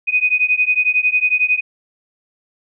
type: beating tone pair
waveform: sine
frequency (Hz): 2489 / 2500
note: D#7 / D#7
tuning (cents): 0 / +8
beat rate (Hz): 11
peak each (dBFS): -16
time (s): 0.07-1.61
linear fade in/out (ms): 20
effects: none